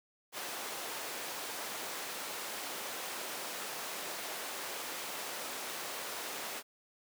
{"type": "high-pass noise", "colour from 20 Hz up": "pink", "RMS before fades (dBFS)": -41, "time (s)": [0.32, 6.63], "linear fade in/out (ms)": 50, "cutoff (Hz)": 460, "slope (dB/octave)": 12, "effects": []}